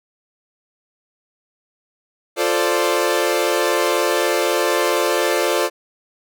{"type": "chord", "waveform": "sawtooth", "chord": "D minor seventh", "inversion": "first", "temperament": "equal", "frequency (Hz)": [349.2, 440, 523.3, 587.3], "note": ["F4", "A4", "C5", "D5"], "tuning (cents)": [0, 0, 0, 0], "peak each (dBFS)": -18, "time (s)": [2.36, 5.7], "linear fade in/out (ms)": 50, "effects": []}